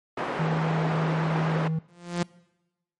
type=band-pass noise; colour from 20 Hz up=pink; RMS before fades=-30 dBFS; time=0.17-1.68 s; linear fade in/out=5 ms; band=310 to 1500 Hz; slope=12 dB/octave
type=tone with vibrato; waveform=triangle; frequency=160 Hz; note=D#3; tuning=49 cents sharp; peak=-22 dBFS; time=0.39-1.79 s; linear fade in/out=5 ms; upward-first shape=triangle; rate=12 Hz; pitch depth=8 cents each way
type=tone with exponential growth; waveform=sawtooth; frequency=174 Hz; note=F3; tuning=6 cents flat; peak=-17 dBFS; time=1.88-2.23 s; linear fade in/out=5 ms; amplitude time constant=76 ms
effects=noise-tail reverb RT60 1.0 s tail -23 dB re dry + MP3 48 kbps